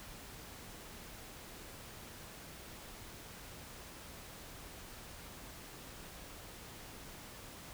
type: silence
effects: pink hiss -51 dBFS RMS until 7.73 s